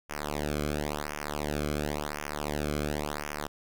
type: tone with flanger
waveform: sawtooth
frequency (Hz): 74.2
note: D2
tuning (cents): +18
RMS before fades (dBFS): -33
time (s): 0.09-3.48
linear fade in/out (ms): 20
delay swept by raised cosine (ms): 0.24 to 1.1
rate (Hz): 0.94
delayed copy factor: -1
effects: none